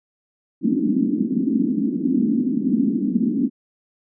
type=band-pass noise; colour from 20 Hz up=white; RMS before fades=-20 dBFS; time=0.61-3.5 s; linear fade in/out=50 ms; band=200 to 290 Hz; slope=48 dB/octave; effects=none